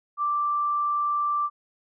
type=tone; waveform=sine; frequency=1174.7 Hz; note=D6; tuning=in tune; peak=-22 dBFS; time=0.17-1.5 s; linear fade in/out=50 ms; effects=none